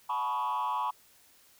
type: tone with frequency modulation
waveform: sine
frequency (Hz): 987.8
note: B5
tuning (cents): 0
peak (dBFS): -26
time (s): 0.09-0.91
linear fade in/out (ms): 10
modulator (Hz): 125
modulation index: 1.2
effects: tanh soft clip ceiling -27 dBFS + white hiss -61 dBFS RMS until 1.59 s